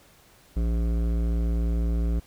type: tone with hard clipping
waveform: triangle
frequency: 57.2 Hz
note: A#1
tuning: 32 cents flat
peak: -24 dBFS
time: 0.56-2.2 s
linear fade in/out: 10 ms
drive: 18 dB
effects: pink hiss -56 dBFS RMS until 2.26 s